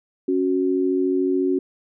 sine tone pair together, 276.1 / 370 Hz, C#4 / F#4, -7 / 0 cents, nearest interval perfect fourth, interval 507 cents, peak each -21 / -20 dBFS, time 0.28-1.59 s, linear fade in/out 5 ms, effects none

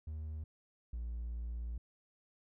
triangle tone pair in turn, 77.78 / 58.27 Hz, D#2 / A#1, 0 / 0 cents, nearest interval perfect fourth, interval 500 cents, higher first, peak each -37 / -35 dBFS, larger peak second, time 0.07-0.44 / 0.93-1.78 s, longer second, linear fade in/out 5 ms, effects tanh soft clip ceiling -32 dBFS

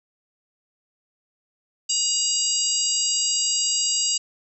harmonic tone, 954 Hz, A#5, 40 cents sharp, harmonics 3 / 4 / 5 / 6 / 7 / 8, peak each -29 / -35 / -25 / -33 / -31 / -23 dBFS, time 1.89-4.18 s, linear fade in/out 10 ms, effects none

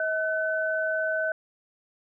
sine tone pair together, 637 / 1512.9 Hz, D#5 / F#6, +41 / +38 cents, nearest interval octave + minor third, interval 1497 cents, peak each -27 dBFS, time 0-1.32 s, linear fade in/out 2 ms, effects none

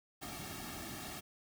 pink noise with comb filter, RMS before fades -45 dBFS, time 0.21-1.21 s, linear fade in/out 20 ms, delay 2 ms, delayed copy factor -0.85, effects none

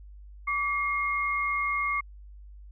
sine tone pair together, 1153 / 2142 Hz, D6 / C7, -32 / +40 cents, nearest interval major seventh, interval 1072 cents, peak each -28 dBFS, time 0.47-2.01 s, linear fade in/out 10 ms, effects added 50 Hz sine -44 dBFS peak until 2.71 s

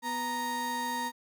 35% pulse tone pair together, 246.7 / 932.3 Hz, B3 / A#5, -2 / 0 cents, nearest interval octave + major seventh, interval 2302 cents, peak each -37 / -30 dBFS, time 0.02-1.12 s, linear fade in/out 50 ms, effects none

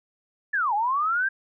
sine linear two-way sweep, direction down then up, 1776 to 794 to 1613 Hz, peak -21 dBFS, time 0.53-1.29 s, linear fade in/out 10 ms, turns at 0.74 s, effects none

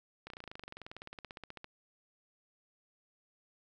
slowing click train, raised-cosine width 0.3 ms, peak -29 dBFS, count 29, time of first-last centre 0.27-1.644 s, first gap 32 ms, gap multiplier 1.03, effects none

